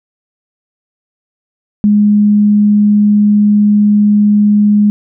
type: tone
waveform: sine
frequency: 207.7 Hz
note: G#3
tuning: in tune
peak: -5 dBFS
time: 1.84-4.9 s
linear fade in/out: 0 ms
effects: none